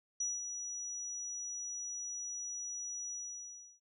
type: tone with ADSR envelope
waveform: sine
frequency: 5850 Hz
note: F#8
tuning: 21 cents flat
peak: -32 dBFS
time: 0.2-3.8 s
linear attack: 6 ms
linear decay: 200 ms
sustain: -7 dB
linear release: 680 ms
effects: none